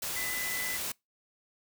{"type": "tone in noise", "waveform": "sine", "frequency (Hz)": 2003, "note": "B6", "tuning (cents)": 24, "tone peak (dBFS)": -35, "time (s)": [0.16, 0.77], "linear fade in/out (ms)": 5, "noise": "white", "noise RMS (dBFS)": -35, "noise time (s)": [0.02, 0.92], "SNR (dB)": -3, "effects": ["noise-tail reverb RT60 0.2 s tail -25 dB re dry"]}